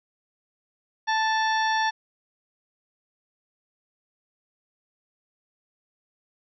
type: harmonic tone with a mistuned harmonic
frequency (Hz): 880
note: A5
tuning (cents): 0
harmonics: 1 / 2 / 3 / 4 / 5 / 6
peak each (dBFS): -23 / -26 / -39 / -34 / -38 / -37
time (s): 1.07-1.91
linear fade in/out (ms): 20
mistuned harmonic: 6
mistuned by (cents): +100
effects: none